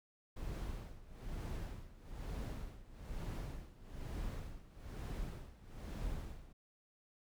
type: noise with tremolo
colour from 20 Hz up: brown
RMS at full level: -41 dBFS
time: 0.36-6.53 s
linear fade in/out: 10 ms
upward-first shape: sine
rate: 1.1 Hz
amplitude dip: 85%
effects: none